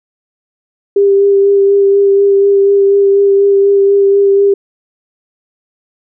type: tone with vibrato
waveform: sine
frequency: 397.7 Hz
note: G4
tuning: 25 cents sharp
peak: -5 dBFS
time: 0.96-4.54 s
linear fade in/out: 5 ms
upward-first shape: sine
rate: 4.1 Hz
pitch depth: 15 cents each way
effects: none